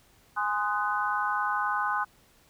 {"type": "chord", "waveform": "sine", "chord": "Ab dominant seventh", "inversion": "none", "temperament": "just", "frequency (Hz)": [830.6, 1038.3, 1245.9, 1495.1], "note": ["Ab5", "C6", "Eb6", "Gb6"], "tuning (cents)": [0, -14, 2, 18], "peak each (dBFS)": -31, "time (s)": [0.36, 2.05], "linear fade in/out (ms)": 20, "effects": ["pink hiss -61 dBFS RMS until 2.49 s"]}